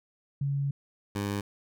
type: tone pair in turn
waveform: sine / 15% pulse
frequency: 140 / 101.16 Hz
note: C#3 / G#2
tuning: +18 / -45 cents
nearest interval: tritone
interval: 563 cents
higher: first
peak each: -26 / -23 dBFS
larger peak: second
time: 0.41-0.71 / 1.15-1.41 s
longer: first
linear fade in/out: 5 ms
effects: none